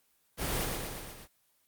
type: noise with echo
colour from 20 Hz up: pink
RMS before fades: -33 dBFS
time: 0.37-0.68 s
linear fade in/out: 50 ms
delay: 120 ms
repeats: 5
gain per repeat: -3 dB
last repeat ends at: 1.28 s
effects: white hiss -71 dBFS RMS until 1.67 s + Opus 24 kbps